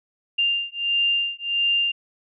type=beating tone pair; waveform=sine; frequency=2794 / 2795.5 Hz; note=F7 / F7; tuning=0 / +1 cents; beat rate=1.5 Hz; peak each=-23 dBFS; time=0.38-1.92 s; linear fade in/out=10 ms; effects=none